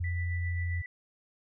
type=tone with pitch glide; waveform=sine; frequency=87.31 to 86.76 Hz; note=F2 to F2; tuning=0 to -11 cents; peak=-29 dBFS; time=0-0.82 s; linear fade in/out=10 ms; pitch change=-11 cents; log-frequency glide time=0.4-0.69 s
type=tone with tremolo; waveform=sine; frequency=1975.5 Hz; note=B6; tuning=in tune; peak=-37 dBFS; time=0.04-0.86 s; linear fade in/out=2 ms; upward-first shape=sine; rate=7.5 Hz; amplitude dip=45%
effects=none